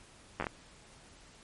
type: slowing click train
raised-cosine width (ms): 0.5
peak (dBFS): -18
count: 5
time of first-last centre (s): 0.4-0.468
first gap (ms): 10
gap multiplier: 1.37
effects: pink hiss -57 dBFS RMS until 1.43 s + MP3 48 kbps